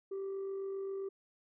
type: tone with amplitude modulation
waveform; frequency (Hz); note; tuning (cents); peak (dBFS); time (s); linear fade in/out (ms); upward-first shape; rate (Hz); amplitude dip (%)
sine; 389.7; G4; -10; -33; 0.11-1.09; 10; sine; 47.5; 30
effects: tanh soft clip ceiling -35 dBFS